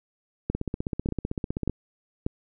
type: two click trains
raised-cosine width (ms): 3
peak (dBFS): -15 / -12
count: 19 / 4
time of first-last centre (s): 0.55-1.696 / 0.5-2.265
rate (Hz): 15.7 / 1.7
effects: none